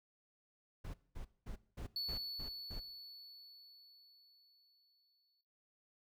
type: noise bursts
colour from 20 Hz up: brown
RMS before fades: -45 dBFS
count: 7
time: 0.84-2.8 s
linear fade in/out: 10 ms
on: 100 ms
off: 210 ms
type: tone with exponential decay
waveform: triangle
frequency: 4435 Hz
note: C#8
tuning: in tune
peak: -35 dBFS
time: 1.96-5.41 s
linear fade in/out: 2 ms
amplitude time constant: 750 ms
effects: noise-tail reverb RT60 0.6 s tail -19 dB re dry